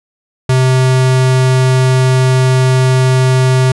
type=tone; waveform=square; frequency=129.5 Hz; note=C3; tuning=17 cents flat; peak=-8 dBFS; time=0.49-3.72 s; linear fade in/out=5 ms; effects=resampled to 24000 Hz